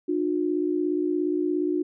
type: tone pair together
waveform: sine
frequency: 302 / 359.1 Hz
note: D4 / F4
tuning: +48 / +48 cents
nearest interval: minor third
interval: 300 cents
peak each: -25 dBFS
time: 0.08-1.83 s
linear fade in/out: 10 ms
effects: none